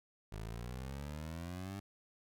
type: exponential sweep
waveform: 20% pulse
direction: up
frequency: 51.91 to 100.8 Hz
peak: -37 dBFS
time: 0.32-1.8 s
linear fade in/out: 5 ms
effects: none